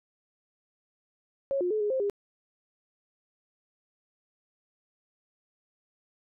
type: tone with pitch steps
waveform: sine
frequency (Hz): 549 / 357.1 / 430 / 416.1 / 525 / 405.1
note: C#5 / F4 / A4 / G#4 / C5 / G#4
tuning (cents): -17 / +39 / -40 / +3 / +6 / -43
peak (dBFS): -25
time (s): 1.51-2.098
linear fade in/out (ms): 0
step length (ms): 98
effects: none